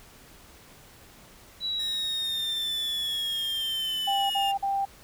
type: linear sweep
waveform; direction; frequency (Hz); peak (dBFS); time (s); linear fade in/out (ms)
sine; down; 3944 to 2798; -27; 1.6-4.54; 50
type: tone with pitch glide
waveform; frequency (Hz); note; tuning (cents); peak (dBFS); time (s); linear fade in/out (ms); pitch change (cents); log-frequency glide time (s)
5% pulse; 1800 to 1771.1; A6 to A6; +39 to +11; -30; 1.79-4.52; 10; -28; 2.18-4.31
type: tone bursts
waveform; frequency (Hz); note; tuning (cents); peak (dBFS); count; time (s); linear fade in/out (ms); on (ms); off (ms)
sine; 790; G5; +13; -24; 3; 4.07-4.854; 10; 230; 47
effects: pink hiss -52 dBFS RMS until 5.03 s